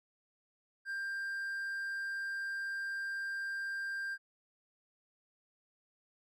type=tone; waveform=triangle; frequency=1589 Hz; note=G6; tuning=23 cents sharp; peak=-34 dBFS; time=0.85-4.18 s; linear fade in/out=50 ms; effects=none